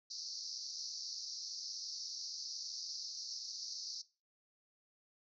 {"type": "band-pass noise", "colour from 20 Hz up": "white", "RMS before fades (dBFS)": -45, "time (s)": [0.1, 4.02], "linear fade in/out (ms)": 10, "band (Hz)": [4300, 5900], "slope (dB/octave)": 96, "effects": ["noise-tail reverb RT60 0.3 s tail -18 dB re dry"]}